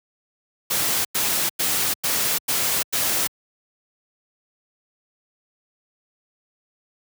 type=noise bursts; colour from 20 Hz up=white; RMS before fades=-22 dBFS; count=6; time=0.7-3.275 s; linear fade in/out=10 ms; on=350 ms; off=95 ms; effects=high-pass 80 Hz 12 dB/octave